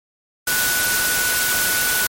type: tone in noise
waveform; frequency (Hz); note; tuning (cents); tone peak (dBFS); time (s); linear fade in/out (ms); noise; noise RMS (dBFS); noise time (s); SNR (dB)
sine; 1480; F#6; 0; -21; 0.47-2.07; 5; white; -20; 0.47-2.07; -4
effects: MP3 64 kbps